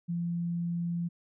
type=tone; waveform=sine; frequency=171.4 Hz; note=F3; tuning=32 cents flat; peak=-29 dBFS; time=0.08-1.09 s; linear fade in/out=20 ms; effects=none